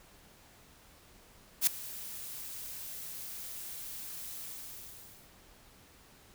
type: noise with ADSR envelope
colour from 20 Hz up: blue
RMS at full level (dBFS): -23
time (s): 1.61-5.33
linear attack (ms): 59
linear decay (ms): 6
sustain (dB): -20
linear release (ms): 910
effects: pink hiss -59 dBFS RMS until 6.34 s